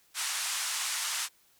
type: band-pass noise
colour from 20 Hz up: white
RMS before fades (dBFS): -33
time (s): 0.14-1.29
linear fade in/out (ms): 50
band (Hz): 920 to 9700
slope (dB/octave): 24
effects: white hiss -65 dBFS RMS until 1.59 s